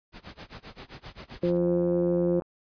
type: noise with tremolo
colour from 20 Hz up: pink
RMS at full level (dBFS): -41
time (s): 0.12-1.58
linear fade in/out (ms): 50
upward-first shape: sine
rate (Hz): 7.6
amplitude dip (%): 95
type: harmonic tone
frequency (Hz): 174.61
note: F3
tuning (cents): 0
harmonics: 1 / 2 / 3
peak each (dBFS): -27 / -25 / -27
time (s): 1.43-2.4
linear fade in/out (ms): 5
type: click train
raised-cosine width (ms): 1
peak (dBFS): -28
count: 83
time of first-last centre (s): 1.49-2.421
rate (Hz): 88.1
effects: resampled to 11025 Hz